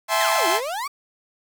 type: chord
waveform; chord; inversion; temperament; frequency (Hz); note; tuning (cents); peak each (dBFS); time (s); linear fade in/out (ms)
sawtooth; A minor seventh; second; equal with one note detuned; 659.3 / 784 / 860.4 / 1046.5; E5 / G5 / A5 / C6; 0 / 0 / -39 / 0; -19 / -24 / -21 / -19; 0.08-0.61; 50
type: exponential two-way sweep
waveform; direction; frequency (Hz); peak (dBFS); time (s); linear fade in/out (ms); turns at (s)
35% pulse; down then up; 2200 to 323.4 to 1196; -24; 0.19-0.88; 10; 0.48
effects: 8-bit